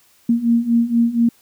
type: beating tone pair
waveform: sine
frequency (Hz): 231.2 / 235.4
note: A#3 / A#3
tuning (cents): -14 / +17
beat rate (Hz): 4.2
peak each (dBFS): -18 / -15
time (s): 0.29-1.29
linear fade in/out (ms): 5
effects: white hiss -55 dBFS RMS until 1.41 s